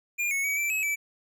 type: tone with pitch steps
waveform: square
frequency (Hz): 2408 / 2203 / 2265 / 2336 / 2568 / 2311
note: D7 / C#7 / C#7 / D7 / E7 / D7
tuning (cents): +43 / -11 / +37 / -10 / -46 / -28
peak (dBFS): -26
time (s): 0.18-0.96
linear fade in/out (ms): 20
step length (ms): 130
effects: none